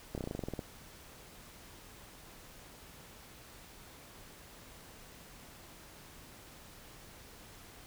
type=slowing click train; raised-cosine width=2 ms; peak=-24 dBFS; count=12; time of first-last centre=0.15-0.592 s; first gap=28 ms; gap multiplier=1.07; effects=pink hiss -54 dBFS RMS until 7.86 s